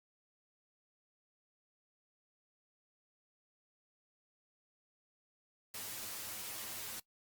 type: noise with comb filter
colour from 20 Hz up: white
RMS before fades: -44 dBFS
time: 5.74-7 s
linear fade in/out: 5 ms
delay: 9.4 ms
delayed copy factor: +0.9
effects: noise-tail reverb RT60 0.1 s tail -21 dB re dry + Opus 48 kbps